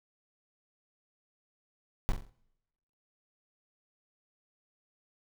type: noise with echo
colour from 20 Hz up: brown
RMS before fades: -25 dBFS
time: 2.09-2.12 s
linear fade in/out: 0 ms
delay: 44 ms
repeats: 4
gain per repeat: -8 dB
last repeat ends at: 2.296 s
effects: noise-tail reverb RT60 0.9 s tail -24 dB re dry